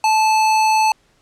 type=tone; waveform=square; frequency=872 Hz; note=A5; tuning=16 cents flat; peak=-13 dBFS; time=0.04-0.92 s; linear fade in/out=2 ms; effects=pink hiss -58 dBFS RMS until 1.21 s + low-pass 8000 Hz 12 dB/octave